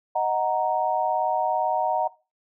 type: chord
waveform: sine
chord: D# minor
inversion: none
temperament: equal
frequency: 622.3 / 740 / 932.3 Hz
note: D#5 / F#5 / A#5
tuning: 0 / 0 / 0 cents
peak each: -27 / -24 / -25 dBFS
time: 0.15-2.08 s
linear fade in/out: 10 ms
effects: noise-tail reverb RT60 0.3 s tail -20 dB re dry